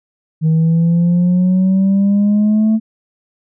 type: exponential sweep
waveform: sine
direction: up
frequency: 157.5 to 221.7 Hz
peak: -7 dBFS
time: 0.41-2.8 s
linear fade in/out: 50 ms
effects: tanh soft clip ceiling -8 dBFS